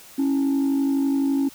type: tone pair together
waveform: sine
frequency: 274.5 / 326.4 Hz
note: C#4 / E4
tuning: -17 / -17 cents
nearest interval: minor third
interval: 300 cents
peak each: -17 / -25 dBFS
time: 0.18-1.49 s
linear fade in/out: 10 ms
effects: tanh soft clip ceiling -16 dBFS + white hiss -46 dBFS RMS until 1.54 s